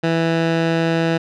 15% pulse tone with low-pass filter, 164.81 Hz, E3, in tune, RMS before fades -18 dBFS, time 0.03-1.18 s, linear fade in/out 10 ms, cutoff 3500 Hz, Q 0.87, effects none

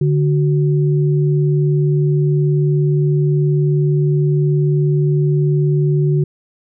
sine tone pair together, 146.83 / 369.7 Hz, D3 / F#4, 0 / -1 cents, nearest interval octave + major third, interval 1599 cents, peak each -12 / -20 dBFS, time 0.01-6.24 s, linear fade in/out 5 ms, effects none

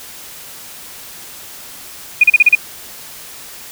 sine tone bursts, 2454 Hz, D#7, 25 cents flat, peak -3 dBFS, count 6, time 2.21-2.552 s, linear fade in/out 5 ms, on 27 ms, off 36 ms, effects white hiss -34 dBFS RMS until 3.71 s

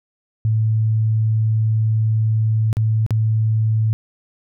sine tone with dropouts, 110 Hz, A2, in tune, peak -14 dBFS, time 0.45-3.93 s, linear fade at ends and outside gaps 0 ms, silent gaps 2.729-2.769 / 3.064-3.107 s, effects none

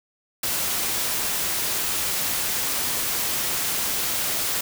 white noise, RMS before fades -25 dBFS, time 0.43-4.61 s, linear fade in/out 5 ms, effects none

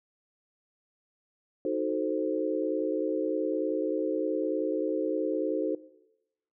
sine chord, D# diminished seventh, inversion none, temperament equal, 311.1 / 370 / 440 / 523.3 Hz, D#4 / F#4 / A4 / C5, 0 / 0 / 0 / 0 cents, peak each -32 dBFS, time 1.65-5.75 s, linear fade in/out 2 ms, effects noise-tail reverb RT60 0.9 s tail -18 dB re dry

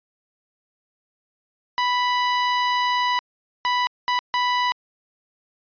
sawtooth tone bursts at uneven times, 987.8 Hz, B5, in tune, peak -15 dBFS, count 4, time 1.78-3.19 / 3.65-3.87 / 4.08-4.19 / 4.34-4.72 s, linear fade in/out 0 ms, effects resampled to 11025 Hz

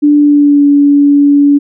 sine tone with pitch glide, 293.5 to 286 Hz, D4 to D4, -1 to -46 cents, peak -3 dBFS, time 0.02-1.59 s, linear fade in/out 20 ms, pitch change -45 cents, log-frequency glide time 0.16-0.66 s, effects none

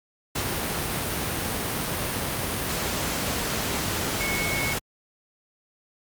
sine tone in noise, 2201 Hz, C#7, 13 cents flat, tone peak -28 dBFS, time 4.2-4.74 s, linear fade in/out 10 ms, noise pink, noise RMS -27 dBFS, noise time 0.35-4.79 s, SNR -4 dB, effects high-pass 60 Hz 12 dB/octave + Opus 48 kbps

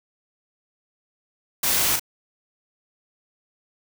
white noise with echo, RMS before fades -22 dBFS, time 1.63-1.96 s, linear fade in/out 5 ms, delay 36 ms, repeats 1, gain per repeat -5 dB, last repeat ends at 1.996 s, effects none

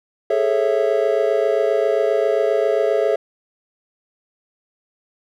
triangle chord, A major seventh, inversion third, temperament just, 412.5 / 440 / 550 / 660 Hz, G#4 / A4 / C#5 / E5, -12 / 0 / -14 / +2 cents, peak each -19 dBFS, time 0.3-3.16 s, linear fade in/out 5 ms, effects none

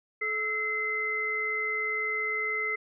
sine tone cluster, 432.5 / 1315 / 2059 Hz, A4 / E6 / C7, -30 / -5 / -28 cents, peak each -37 / -37 / -28 dBFS, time 0.21-2.76 s, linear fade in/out 10 ms, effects none

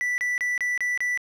triangle tone bursts, 1971 Hz, B6, 4 cents flat, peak -21 dBFS, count 6, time 0.01-1.175 s, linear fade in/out 0 ms, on 170 ms, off 29 ms, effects none

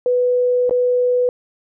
sine tone with dropouts, 494.9 Hz, B4, 4 cents sharp, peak -13 dBFS, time 0.06-1.29 s, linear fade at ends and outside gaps 1 ms, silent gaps 0.695-0.709 s, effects none

